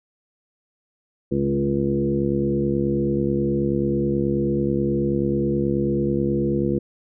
harmonic tone with a mistuned harmonic, 69.3 Hz, C#2, in tune, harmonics 1 / 2 / 3 / 4 / 5 / 6 / 7, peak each -33 / -26 / -24 / -30 / -23 / -35 / -28 dBFS, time 1.31-6.79 s, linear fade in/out 10 ms, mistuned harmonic 3, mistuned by +17 cents, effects none

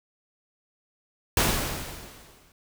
pink noise with exponential decay, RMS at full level -20 dBFS, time 1.37-2.52 s, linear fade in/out 2 ms, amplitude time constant 250 ms, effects none

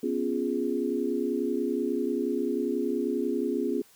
sine chord, C# dominant seventh, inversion third, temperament equal, 246.9 / 277.2 / 349.2 / 415.3 Hz, B3 / C#4 / E#4 / G#4, 0 / 0 / 0 / 0 cents, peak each -31 dBFS, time 0.03-3.82 s, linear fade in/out 5 ms, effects white hiss -58 dBFS RMS until 3.95 s

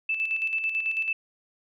sine tone with tremolo, 2637 Hz, E7, in tune, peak -23 dBFS, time 0.09-1.13 s, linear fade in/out 5 ms, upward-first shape square, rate 9.1 Hz, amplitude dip 50%, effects none

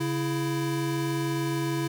square tone pair together, 139.7 / 332.3 Hz, C#3 / E4, +14 / +14 cents, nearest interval octave + minor third, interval 1500 cents, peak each -30 / -29 dBFS, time 0-1.88 s, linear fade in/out 10 ms, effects none

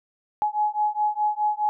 sine beating tone pair, 841 / 845.8 Hz, G#5 / G#5, +22 / +31 cents, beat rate 4.8 Hz, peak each -24 dBFS, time 0.42-1.69 s, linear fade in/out 0 ms, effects none

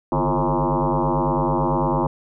sine tone with frequency modulation, 339.9 Hz, F4, 47 cents flat, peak -17 dBFS, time 0.12-2.07 s, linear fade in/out 2 ms, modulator 98.4 Hz, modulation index 7.2, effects none

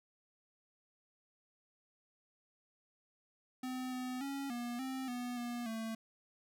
square tone with pitch steps, 255.5 / 253.3 / 276.7 / 240 / 262.7 / 245.3 / 240.1 / 223.9 Hz, C4 / B3 / C#4 / B3 / C4 / B3 / B3 / A3, -41 / +44 / -3 / -49 / +7 / -12 / -49 / +30 cents, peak -39 dBFS, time 3.63-5.95 s, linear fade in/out 5 ms, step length 290 ms, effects none

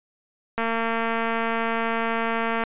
click train, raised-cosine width 0.5 ms, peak -11 dBFS, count 470, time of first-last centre 0.58-2.637 s, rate 228 Hz, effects resampled to 8000 Hz

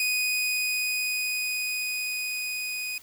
sawtooth tone with level ramp, 2489 Hz, D#7, in tune, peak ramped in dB -20 to -27 dBFS, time 0-2.98 s, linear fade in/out 2 ms, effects white hiss -51 dBFS RMS until 3.02 s

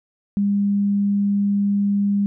sine tone, 201.6 Hz, G3, 49 cents sharp, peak -16 dBFS, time 0.37-2.26 s, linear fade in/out 0 ms, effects none

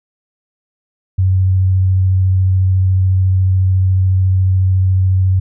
sine tone with vibrato, 93.8 Hz, F#2, 24 cents sharp, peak -9 dBFS, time 1.18-5.4 s, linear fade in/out 10 ms, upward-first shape square, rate 14 Hz, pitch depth 9 cents each way, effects none

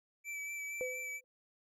square tone with vibrato, 2313 Hz, D7, 27 cents flat, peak -40 dBFS, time 0.24-1.21 s, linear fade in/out 50 ms, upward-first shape sine, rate 4.3 Hz, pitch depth 20 cents each way
sine tone with exponential decay, 507 Hz, B4, 45 cents sharp, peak -33 dBFS, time 0.81-1.24 s, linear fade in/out 0 ms, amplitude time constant 93 ms
effects low-pass 12000 Hz 12 dB/octave

